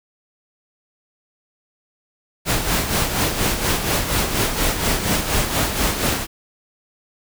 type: noise with tremolo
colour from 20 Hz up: pink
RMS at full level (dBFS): -18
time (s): 2.45-6.27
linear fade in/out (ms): 50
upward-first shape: sine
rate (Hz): 4.2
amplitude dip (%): 55
effects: none